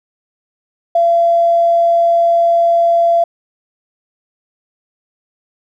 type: tone with tanh clipping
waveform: triangle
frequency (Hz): 680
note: F5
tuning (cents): -46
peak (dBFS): -8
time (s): 0.95-3.24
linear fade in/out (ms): 5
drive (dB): 3
effects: none